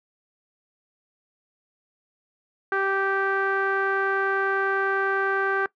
sawtooth tone with low-pass filter, 390 Hz, G4, 9 cents flat, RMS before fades -24 dBFS, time 2.72-5.66 s, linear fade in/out 2 ms, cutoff 1500 Hz, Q 5.6, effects noise-tail reverb RT60 0.1 s tail -20 dB re dry

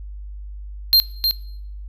square tone with echo, 4186 Hz, C8, in tune, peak -10 dBFS, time 0.93-1 s, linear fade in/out 0 ms, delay 310 ms, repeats 1, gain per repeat -6 dB, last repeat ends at 1.31 s, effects noise-tail reverb RT60 0.7 s tail -20 dB re dry + added 50 Hz sine -31 dBFS peak until 1.88 s

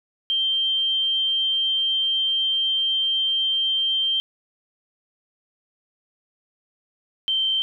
sine tone pair in turn, 3148 / 3124 Hz, G7 / G7, +7 / -7 cents, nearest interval unison, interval 14 cents, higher first, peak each -19 / -19 dBFS, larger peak neither, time 0.3-4.2 / 7.28-7.62 s, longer first, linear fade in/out 0 ms, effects 10-bit

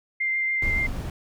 sine tone with vibrato, 2093 Hz, C7, in tune, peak -22 dBFS, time 0.2-0.87 s, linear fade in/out 10 ms, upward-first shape sine, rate 7 Hz, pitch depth 9 cents each way
brown noise, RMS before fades -29 dBFS, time 0.62-1.1 s, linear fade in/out 2 ms
effects none

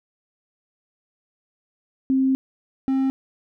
sine / triangle tone pair in turn, 264.9 / 266.6 Hz, C4 / C4, +22 / +33 cents, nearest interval unison, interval 11 cents, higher second, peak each -16 dBFS, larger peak neither, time 2.1-2.35 / 2.88-3.1 s, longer first, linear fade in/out 0 ms, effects none

